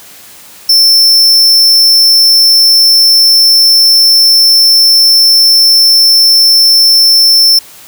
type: tone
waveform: 45% pulse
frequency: 5350 Hz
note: E8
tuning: 25 cents sharp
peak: -3 dBFS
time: 0.69-7.59 s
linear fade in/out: 5 ms
effects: white hiss -34 dBFS RMS until 7.87 s + high-pass 60 Hz 12 dB/octave